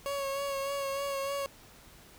30% pulse tone with vibrato, 554 Hz, C#5, 1 cent flat, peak -29 dBFS, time 0.06-1.46 s, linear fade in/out 0 ms, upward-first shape sine, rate 3.3 Hz, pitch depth 26 cents each way, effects pink hiss -55 dBFS RMS until 2.18 s

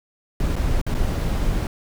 brown noise with dropouts, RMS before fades -21 dBFS, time 0.4-1.67 s, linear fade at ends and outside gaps 2 ms, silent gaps 0.557-0.563 / 0.815-0.865 / 0.943-0.948 s, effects none

